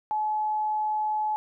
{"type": "tone", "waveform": "sine", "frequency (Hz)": 855, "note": "A5", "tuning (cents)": -50, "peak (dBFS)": -24, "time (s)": [0.11, 1.36], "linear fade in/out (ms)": 0, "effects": []}